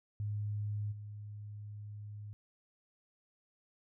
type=tone with level steps; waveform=sine; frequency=104.2 Hz; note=G#2; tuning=6 cents sharp; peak=-34 / -43 dBFS; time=0.2-2.33 s; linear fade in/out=0 ms; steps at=0.91 s; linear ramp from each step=20 ms; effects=none